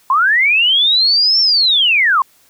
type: linear two-way sweep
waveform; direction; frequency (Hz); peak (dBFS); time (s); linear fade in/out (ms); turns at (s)
sine; up then down; 1000 to 5460 to 1000; -9; 0.1-2.22; 2; 1.4
effects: white hiss -52 dBFS RMS until 2.49 s